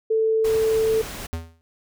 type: tone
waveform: sine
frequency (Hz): 442.6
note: A4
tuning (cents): +10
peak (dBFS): -17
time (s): 0.1-1.02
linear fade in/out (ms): 10
type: noise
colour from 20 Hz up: pink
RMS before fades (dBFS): -34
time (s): 0.44-1.27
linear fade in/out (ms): 10
type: tone with exponential decay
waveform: square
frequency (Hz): 82.41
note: E2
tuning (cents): 0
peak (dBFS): -23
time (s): 1.33-1.61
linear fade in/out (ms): 0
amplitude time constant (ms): 59
effects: none